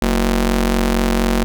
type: ring-modulated tone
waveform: sawtooth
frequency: 139 Hz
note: C#3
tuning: 5 cents sharp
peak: -7 dBFS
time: 0.02-1.44 s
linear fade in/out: 0 ms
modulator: 91.6 Hz
effects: none